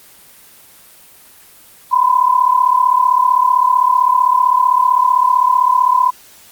sine tone pair together, 987.8 / 1023.4 Hz, B5 / C6, 0 / -39 cents, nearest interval minor second, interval 61 cents, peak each -12 dBFS, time 1.91-6.11 s, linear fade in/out 20 ms, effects white hiss -43 dBFS RMS until 6.51 s + Opus 24 kbps

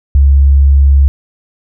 sine tone, 69.3 Hz, C#2, in tune, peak -3 dBFS, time 0.15-1.08 s, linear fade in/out 0 ms, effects none

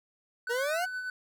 triangle tone with tremolo, 1500 Hz, F#6, 23 cents sharp, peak -30 dBFS, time 0.47-1.1 s, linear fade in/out 2 ms, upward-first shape sine, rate 8.5 Hz, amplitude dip 40%
40% pulse exponential sweep, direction up, 458.6 to 748 Hz, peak -28 dBFS, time 0.49-0.86 s, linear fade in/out 20 ms
effects none

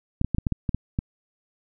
clicks, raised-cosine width 5 ms, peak -11 dBFS, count 9, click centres 0.214 / 0.246 / 0.347 / 0.384 / 0.468 / 0.523 / 0.692 / 0.746 / 0.989 s, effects none

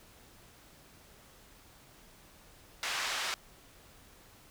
pink band-pass noise, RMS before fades -35 dBFS, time 2.83-3.34 s, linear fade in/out 0 ms, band 1100 to 5800 Hz, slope 12 dB/octave, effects pink hiss -58 dBFS RMS until 4.5 s

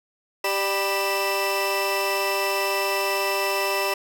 30% pulse tone cluster, 392 / 595 / 983 / 2653 Hz, G4 / D5 / B5 / E7, 0 / +22 / -8 / +10 cents, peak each -25 dBFS, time 0.44-3.94 s, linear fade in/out 5 ms, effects none

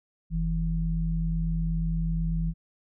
sine tone pair together, 45.88 / 163.6 Hz, F#1 / E3, -14 / -13 cents, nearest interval octave + minor seventh, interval 2201 cents, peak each -27 dBFS, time 0.3-2.54 s, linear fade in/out 50 ms, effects none

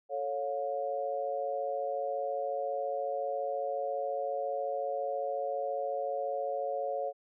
sine chord, A augmented, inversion none, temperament equal with one note detuned, 440 / 554.4 / 712.7 Hz, A4 / C#5 / E#5, 0 / 0 / +35 cents, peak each -39 / -33 / -36 dBFS, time 0.09-7.13 s, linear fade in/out 50 ms, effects none

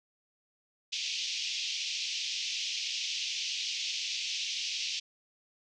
pink band-pass noise, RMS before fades -35 dBFS, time 0.92-5 s, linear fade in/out 10 ms, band 2500 to 6200 Hz, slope 48 dB/octave, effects none

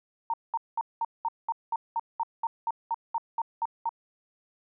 sine tone bursts, 918 Hz, A#5, 27 cents flat, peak -25 dBFS, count 16, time 0.3-3.892 s, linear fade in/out 2 ms, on 37 ms, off 200 ms, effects none

